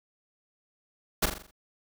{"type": "noise with echo", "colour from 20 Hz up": "pink", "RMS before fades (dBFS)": -23, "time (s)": [1.22, 1.26], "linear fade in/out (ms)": 10, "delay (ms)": 42, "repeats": 6, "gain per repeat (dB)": -6, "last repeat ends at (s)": 1.512, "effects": []}